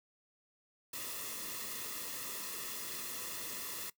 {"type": "noise with comb filter", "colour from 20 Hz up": "white", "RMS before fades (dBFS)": -42, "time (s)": [0.93, 3.9], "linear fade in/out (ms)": 5, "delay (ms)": 1.3, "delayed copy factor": -0.65, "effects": ["noise-tail reverb RT60 0.1 s tail -19 dB re dry"]}